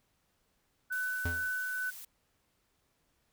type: tone with tremolo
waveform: sine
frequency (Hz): 1500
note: F#6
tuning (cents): +23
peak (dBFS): -31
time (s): 0.9-1.91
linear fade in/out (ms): 20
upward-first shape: sine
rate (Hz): 2.2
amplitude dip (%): 25
type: noise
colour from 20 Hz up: blue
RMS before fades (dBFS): -47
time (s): 0.92-2.05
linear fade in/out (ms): 5
type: tone with exponential decay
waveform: square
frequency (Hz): 85.7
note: F2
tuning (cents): -32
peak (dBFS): -30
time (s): 1.25-1.53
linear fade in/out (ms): 5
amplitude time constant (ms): 59
effects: pink hiss -75 dBFS RMS until 3.32 s